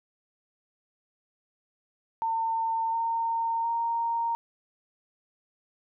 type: tone with pitch steps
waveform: sine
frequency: 905 / 916 / 927.2 Hz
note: A5 / A#5 / A#5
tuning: +48 / -31 / -10 cents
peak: -25 dBFS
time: 2.22-4.35 s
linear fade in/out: 0 ms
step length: 710 ms
effects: none